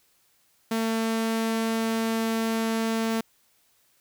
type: tone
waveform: sawtooth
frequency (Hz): 224.9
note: A3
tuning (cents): +38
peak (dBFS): -20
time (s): 0.71-3.21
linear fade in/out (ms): 5
effects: white hiss -65 dBFS RMS until 4 s